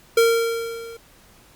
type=tone with level ramp; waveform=square; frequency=460.5 Hz; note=A#4; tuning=21 cents flat; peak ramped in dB=-12 to -37 dBFS; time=0.17-0.97 s; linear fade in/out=5 ms; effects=pink hiss -52 dBFS RMS until 1.55 s + Opus 48 kbps